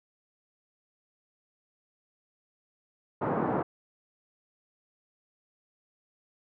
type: band-pass noise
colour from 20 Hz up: pink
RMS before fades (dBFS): -29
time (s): 3.21-3.63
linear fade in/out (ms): 10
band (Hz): 150 to 1200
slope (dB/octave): 24
effects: none